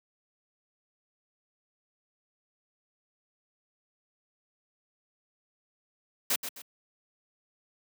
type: noise with echo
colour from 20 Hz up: white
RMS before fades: -27 dBFS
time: 6.3-6.36 s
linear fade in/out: 5 ms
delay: 130 ms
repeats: 2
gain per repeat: -9 dB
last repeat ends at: 6.62 s
effects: high-pass 200 Hz 12 dB/octave